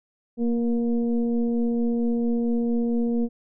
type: tone with frequency modulation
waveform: sine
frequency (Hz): 234.8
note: A#3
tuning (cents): +13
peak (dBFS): -20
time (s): 0.37-3.29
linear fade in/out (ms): 50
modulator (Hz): 237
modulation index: 0.74
effects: none